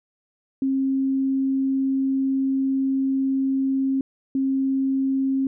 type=tone pair in turn; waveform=sine; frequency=268.2 / 268.2 Hz; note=C4 / C4; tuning=+43 / +43 cents; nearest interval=unison; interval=0 cents; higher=neither; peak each=-19 dBFS; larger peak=neither; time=0.62-4.01 / 4.35-5.47 s; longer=first; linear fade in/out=2 ms; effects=none